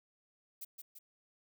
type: noise with echo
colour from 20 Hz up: violet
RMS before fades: -44 dBFS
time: 0.61-0.65 s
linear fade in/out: 10 ms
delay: 170 ms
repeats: 2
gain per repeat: -4 dB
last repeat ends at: 0.99 s
effects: none